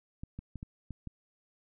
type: clicks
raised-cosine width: 5 ms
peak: -28 dBFS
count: 6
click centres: 0.235 / 0.39 / 0.557 / 0.629 / 0.907 / 1.073 s
effects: none